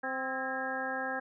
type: harmonic tone with a mistuned harmonic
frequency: 261.6 Hz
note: C4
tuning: in tune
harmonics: 1 / 2 / 3 / 4 / 5 / 6 / 7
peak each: -42 / -39 / -38 / -45 / -43 / -36 / -46 dBFS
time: 0.03-1.2 s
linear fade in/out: 10 ms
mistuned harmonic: 6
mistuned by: +61 cents
effects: none